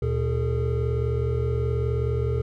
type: tone cluster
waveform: triangle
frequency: 75.5 / 120.4 / 413.5 / 452.5 Hz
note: D2 / B2 / G#4 / A4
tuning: +48 / -44 / -8 / +48 cents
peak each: -25 / -23 / -28 / -29 dBFS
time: 0.02-2.42 s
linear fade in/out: 5 ms
effects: none